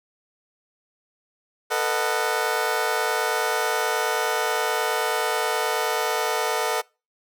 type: chord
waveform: 20% pulse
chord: B dominant seventh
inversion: third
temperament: just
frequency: 444.5 / 493.9 / 617.4 / 740.8 Hz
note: A4 / B4 / D#5 / F#5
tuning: +18 / 0 / -14 / +2 cents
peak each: -21 / -24 / -24 / -23 dBFS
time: 1.7-6.82 s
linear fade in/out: 20 ms
effects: noise-tail reverb RT60 0.3 s tail -25 dB re dry